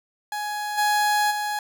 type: tone with level steps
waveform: 30% pulse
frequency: 836 Hz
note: G#5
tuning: 11 cents sharp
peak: -24 / -16 / -22 dBFS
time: 0.32-1.59 s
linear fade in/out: 2 ms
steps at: 0.77 / 1.3 s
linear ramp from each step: 20 ms
effects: none